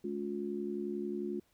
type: harmonic tone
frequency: 71.2 Hz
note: C#2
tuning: 47 cents sharp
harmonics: 3 / 4 / 5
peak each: -39 / -42 / -37 dBFS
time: 0.04-1.4 s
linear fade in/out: 5 ms
effects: pink hiss -72 dBFS RMS until 1.53 s